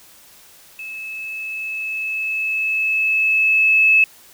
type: tone with level ramp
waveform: sine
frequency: 2600 Hz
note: E7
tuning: 24 cents flat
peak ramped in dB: -29 to -9 dBFS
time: 0.79-4.04 s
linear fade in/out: 2 ms
effects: white hiss -47 dBFS RMS until 4.33 s